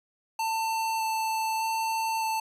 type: tone with vibrato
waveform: square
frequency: 890 Hz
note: A5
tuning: 20 cents sharp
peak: -27 dBFS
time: 0.39-2.4 s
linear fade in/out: 5 ms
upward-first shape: square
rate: 0.82 Hz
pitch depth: 8 cents each way
effects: resampled to 32000 Hz